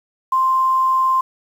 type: tone with quantisation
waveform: sine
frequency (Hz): 1047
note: C6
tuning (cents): +1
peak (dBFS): -13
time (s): 0.32-1.21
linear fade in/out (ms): 5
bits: 7
effects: none